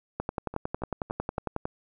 two click trains, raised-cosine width 1 ms, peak -24 / -15 dBFS, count 4 / 17, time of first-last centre 0.54-1.38 / 0.2-1.655 s, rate 3.57 / 11 Hz, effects none

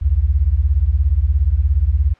sine beating tone pair, 61.74 / 78.74 Hz, B1 / D#2, 0 / +21 cents, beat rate 17 Hz, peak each -15 / -15 dBFS, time 0.01-2.14 s, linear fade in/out 20 ms, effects white hiss -50 dBFS RMS until 2.19 s + low-pass 2000 Hz 12 dB/octave

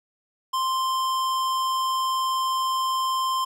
sine tone with hard clipping, 1046.5 Hz, C6, in tune, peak -24 dBFS, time 0.53-3.45 s, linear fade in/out 10 ms, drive 17 dB, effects none

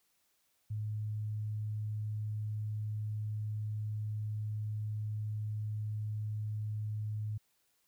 sine tone, 106.7 Hz, G#2, 47 cents sharp, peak -34 dBFS, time 0.7-7.38 s, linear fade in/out 10 ms, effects white hiss -75 dBFS RMS until 7.87 s

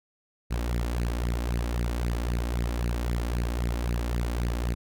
sawtooth tone with flanger, 59.1 Hz, A#1, 24 cents sharp, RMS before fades -28 dBFS, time 0.5-4.75 s, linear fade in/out 20 ms, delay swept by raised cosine 0.43 to 3.73 ms, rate 3.8 Hz, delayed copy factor +0.7, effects none

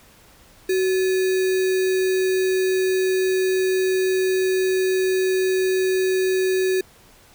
sine tone with sample-and-hold, 374.1 Hz, F#4, 19 cents sharp, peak -17 dBFS, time 0.69-6.81 s, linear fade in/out 5 ms, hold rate 2100 Hz, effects pink hiss -51 dBFS RMS until 7.34 s

